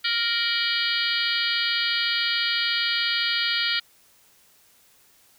harmonic tone with a mistuned harmonic, 466.2 Hz, A#4, in tune, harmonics 3 / 4 / 5 / 6 / 7 / 8 / 9 / 10, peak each -30 / -30 / -30 / -30 / -30 / -30 / -30 / -30 dBFS, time 0.04-3.8 s, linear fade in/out 10 ms, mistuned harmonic 6, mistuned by +92 cents, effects white hiss -58 dBFS RMS until 5.38 s

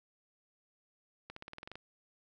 accelerating click train, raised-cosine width 0.3 ms, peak -29 dBFS, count 10, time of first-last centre 1.3-1.755 s, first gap 64 ms, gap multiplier 0.94, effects none

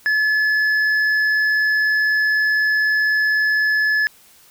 sine tone with hard clipping, 1718 Hz, A6, 42 cents flat, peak -16 dBFS, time 0.06-4.07 s, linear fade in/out 0 ms, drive 4 dB, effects white hiss -50 dBFS RMS until 4.5 s

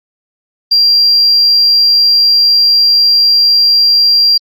sine tone, 4751 Hz, D8, 19 cents sharp, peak -4 dBFS, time 0.71-4.38 s, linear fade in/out 10 ms, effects tanh soft clip ceiling -1 dBFS + Opus 48 kbps

